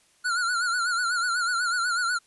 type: tone with vibrato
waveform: square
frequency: 1421 Hz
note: F6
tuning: 30 cents sharp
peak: -24 dBFS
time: 0.24-2.19 s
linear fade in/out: 20 ms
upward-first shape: sine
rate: 8.1 Hz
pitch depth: 82 cents each way
effects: white hiss -62 dBFS RMS until 2.26 s + resampled to 24000 Hz